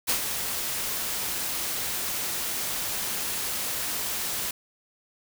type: noise with ADSR envelope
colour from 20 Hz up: white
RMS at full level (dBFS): -23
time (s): 0.07-4.51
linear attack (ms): 27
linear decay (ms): 88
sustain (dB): -7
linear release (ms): 4
effects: none